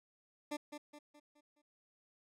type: tone with echo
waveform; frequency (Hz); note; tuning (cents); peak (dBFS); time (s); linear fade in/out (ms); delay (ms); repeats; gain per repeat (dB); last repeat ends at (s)
20% pulse; 295.7; D4; +12; -33; 0.51-0.57; 10; 210; 5; -7; 1.62
effects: low-pass 11000 Hz 12 dB/octave

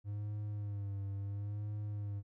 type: tone with vibrato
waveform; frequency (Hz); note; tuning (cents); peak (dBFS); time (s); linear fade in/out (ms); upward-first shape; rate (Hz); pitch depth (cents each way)
triangle; 101.8; G#2; -34; -35; 0.04-2.23; 50; sine; 0.73; 50
effects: none

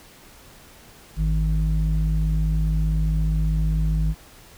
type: tone with low-pass filter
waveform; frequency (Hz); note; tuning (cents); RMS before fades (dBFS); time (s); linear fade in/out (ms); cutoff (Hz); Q
square; 52.4; G#1; +16; -21; 1.16-4.15; 50; 140; 2.9
effects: pink hiss -48 dBFS RMS until 4.57 s

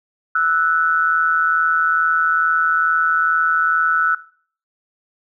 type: tone pair together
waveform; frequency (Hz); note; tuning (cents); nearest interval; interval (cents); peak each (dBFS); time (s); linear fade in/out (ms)
sine; 1317.7 / 1480; E6 / F#6; -1 / 0; major second; 201; -17; 0.35-4.15; 5
effects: noise-tail reverb RT60 0.5 s tail -19 dB re dry

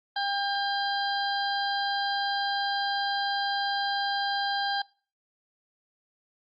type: harmonic tone with a mistuned harmonic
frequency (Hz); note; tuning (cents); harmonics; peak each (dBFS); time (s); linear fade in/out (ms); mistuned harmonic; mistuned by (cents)
800; G5; +35; 1 / 2 / 4 / 5 / 6; -29 / -32 / -35 / -36 / -37; 0.16-4.82; 5; 5; +27
effects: noise-tail reverb RT60 0.4 s tail -23 dB re dry + Opus 32 kbps

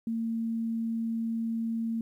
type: tone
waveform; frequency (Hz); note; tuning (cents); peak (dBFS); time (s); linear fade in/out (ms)
sine; 227.5; A#3; -42; -28; 0.07-2.01; 2
effects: 11-bit

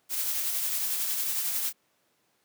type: noise with tremolo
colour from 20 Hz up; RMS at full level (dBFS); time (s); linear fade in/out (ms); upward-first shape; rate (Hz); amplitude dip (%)
blue; -28; 0.09-1.73; 50; triangle; 11; 35
effects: pink hiss -70 dBFS RMS until 2.44 s + high-pass 200 Hz 12 dB/octave

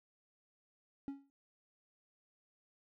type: tone with exponential decay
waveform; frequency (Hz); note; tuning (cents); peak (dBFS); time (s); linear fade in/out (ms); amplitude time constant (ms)
triangle; 277.2; C#4; 0; -34; 1.08-1.3; 0; 46
effects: none

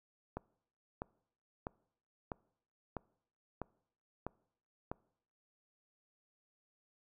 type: click train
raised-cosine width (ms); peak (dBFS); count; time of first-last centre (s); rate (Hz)
1; -25; 8; 0.37-4.915; 1.54
effects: noise-tail reverb RT60 0.7 s tail -24 dB re dry

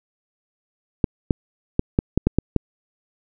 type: clicks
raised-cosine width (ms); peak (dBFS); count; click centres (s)
3; -3; 8; 1.042 / 1.308 / 1.794 / 1.989 / 2.176 / 2.27 / 2.386 / 2.563
effects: none

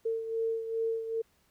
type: beating tone pair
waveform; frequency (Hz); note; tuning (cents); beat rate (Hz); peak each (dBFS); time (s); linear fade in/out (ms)
sine; 451.7 / 454.2; A4 / A#4; +45 / -45; 2.5; -30 / -37; 0.05-1.22; 10
effects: pink hiss -69 dBFS RMS until 1.5 s

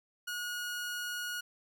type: tone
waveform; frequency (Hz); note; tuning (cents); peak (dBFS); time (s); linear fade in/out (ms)
sawtooth; 1447; F#6; -39; -32; 0.27-1.41; 10
effects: none

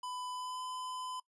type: tone with pitch glide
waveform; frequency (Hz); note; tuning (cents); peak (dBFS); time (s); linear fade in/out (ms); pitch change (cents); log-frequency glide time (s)
square; 1000 to 1013.4; B5 to B5; +21 to +44; -40; 0.03-1.2; 5; +23; 0.31-0.62
effects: noise-tail reverb RT60 0.1 s tail -21 dB re dry + resampled to 24000 Hz

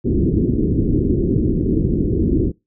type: low-pass noise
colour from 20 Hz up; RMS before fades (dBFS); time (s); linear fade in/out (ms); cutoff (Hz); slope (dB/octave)
white; -17; 0.04-2.52; 20; 380; 48
effects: noise-tail reverb RT60 0.2 s tail -20 dB re dry

